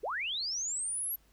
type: linear sweep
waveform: sine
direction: up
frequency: 349.2 to 11840 Hz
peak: -32 dBFS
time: 0.03-1.16 s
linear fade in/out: 10 ms
effects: added 50 Hz sine -65 dBFS peak until 1.32 s + pink hiss -68 dBFS RMS until 1.32 s